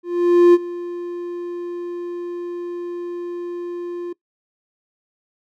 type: tone with ADSR envelope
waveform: triangle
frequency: 349.6 Hz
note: F4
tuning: 2 cents sharp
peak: -4 dBFS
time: 0.03-4.13 s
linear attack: 510 ms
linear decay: 35 ms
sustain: -19 dB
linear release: 7 ms
effects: noise-tail reverb RT60 0.1 s tail -21 dB re dry